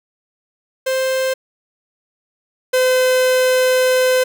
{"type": "tone pair in turn", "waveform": "45% pulse", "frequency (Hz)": [523.3, 511.3], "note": ["C5", "C5"], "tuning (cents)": [0, -40], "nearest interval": "unison", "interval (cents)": 40, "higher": "first", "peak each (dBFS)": [-16, -12], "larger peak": "second", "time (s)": [[0.86, 1.34], [2.73, 4.24]], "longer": "second", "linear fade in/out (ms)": 10, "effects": []}